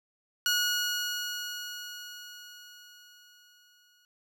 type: tone with exponential decay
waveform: 15% pulse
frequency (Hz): 1451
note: F#6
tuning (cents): -34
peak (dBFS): -17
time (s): 0.46-4.05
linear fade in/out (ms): 1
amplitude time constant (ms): 780
effects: none